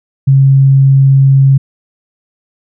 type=tone; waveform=sine; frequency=135.9 Hz; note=C#3; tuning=34 cents flat; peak=-3 dBFS; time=0.27-1.58 s; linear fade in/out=10 ms; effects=none